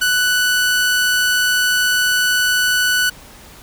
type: tone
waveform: sawtooth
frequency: 1486 Hz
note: F#6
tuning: 7 cents sharp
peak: -10 dBFS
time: 0.01-3.1 s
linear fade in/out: 10 ms
effects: pink hiss -41 dBFS RMS until 3.62 s